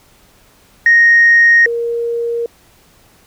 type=tone pair in turn; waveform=sine; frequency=1864.7 / 468.6 Hz; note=A#6 / A#4; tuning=0 / +9 cents; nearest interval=2 octaves; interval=2391 cents; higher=first; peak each=-4 / -15 dBFS; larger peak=first; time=0.86-1.66 / 1.66-2.46 s; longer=neither; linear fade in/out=2 ms; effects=tanh soft clip ceiling -1 dBFS + pink hiss -49 dBFS RMS until 3.26 s